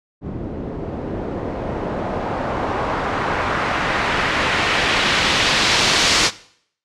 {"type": "noise with low-pass filter sweep", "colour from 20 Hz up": "white", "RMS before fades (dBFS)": -20, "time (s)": [0.21, 6.31], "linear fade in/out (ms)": 50, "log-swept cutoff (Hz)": [280, 5400], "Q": 0.99, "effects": ["noise-tail reverb RT60 0.6 s tail -18 dB re dry", "low-pass 9000 Hz 12 dB/octave"]}